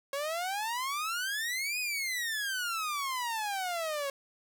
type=exponential two-way sweep; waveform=sawtooth; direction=up then down; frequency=545 to 2529 to 545 Hz; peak=-28 dBFS; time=0.13-4.1 s; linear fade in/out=2 ms; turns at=1.79 s; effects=none